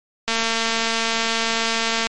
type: click train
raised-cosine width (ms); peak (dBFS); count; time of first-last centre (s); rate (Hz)
0.2; -4; 407; 0.28-2.069; 227
effects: MP3 48 kbps